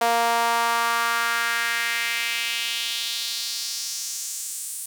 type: tone with high-pass filter sweep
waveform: sawtooth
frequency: 233.1 Hz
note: A#3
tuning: in tune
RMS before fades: -25 dBFS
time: 0.01-4.86 s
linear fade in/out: 5 ms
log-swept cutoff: 690 to 9300 Hz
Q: 2.4
effects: none